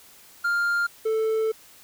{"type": "tone pair in turn", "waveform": "triangle", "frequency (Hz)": [1400, 441], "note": ["F6", "A4"], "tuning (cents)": [4, 4], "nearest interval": "octave + minor sixth", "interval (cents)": 2000, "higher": "first", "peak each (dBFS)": -19, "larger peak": "neither", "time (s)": [[0.44, 0.87], [1.05, 1.52]], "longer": "second", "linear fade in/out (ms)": 10, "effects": ["white hiss -51 dBFS RMS until 1.83 s"]}